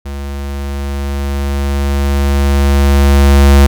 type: tone with level ramp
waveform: square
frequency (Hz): 69.9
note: C#2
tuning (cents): +15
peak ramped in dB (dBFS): -21 to -3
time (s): 0.05-3.67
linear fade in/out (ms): 10
effects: none